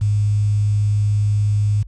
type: tone with quantisation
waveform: sine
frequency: 103.7 Hz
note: G#2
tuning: 2 cents flat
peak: -14 dBFS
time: 0.01-1.83 s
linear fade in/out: 10 ms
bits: 7
effects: added 50 Hz sine -34 dBFS peak until 1.87 s + resampled to 22050 Hz